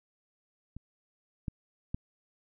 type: clicks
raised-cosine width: 5 ms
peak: -30 / -21 / -20 dBFS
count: 3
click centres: 0.766 / 1.482 / 1.945 s
effects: none